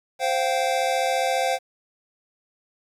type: chord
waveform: square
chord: C suspended fourth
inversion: none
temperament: equal with one note detuned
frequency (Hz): 523.3 / 698.5 / 773.2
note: C5 / F5 / G5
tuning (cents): 0 / 0 / -24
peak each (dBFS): -26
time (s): 0.19-1.59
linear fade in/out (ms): 50
effects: low-pass 10000 Hz 12 dB/octave + 9-bit